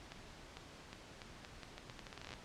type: accelerating click train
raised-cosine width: 0.2 ms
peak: -30 dBFS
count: 20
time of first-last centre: 0.12-2.338 s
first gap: 450 ms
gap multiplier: 0.8
effects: pink hiss -55 dBFS RMS until 2.44 s + low-pass 6000 Hz 12 dB/octave